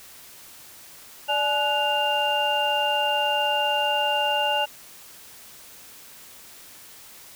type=tone cluster; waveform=sine; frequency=586 / 850 / 1474 / 2798 Hz; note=D5 / G#5 / F#6 / F7; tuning=-4 / +40 / -7 / +3 cents; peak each=-27 / -24 / -31 / -24 dBFS; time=1.28-4.66 s; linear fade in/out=20 ms; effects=tanh soft clip ceiling -10 dBFS + white hiss -46 dBFS RMS until 7.35 s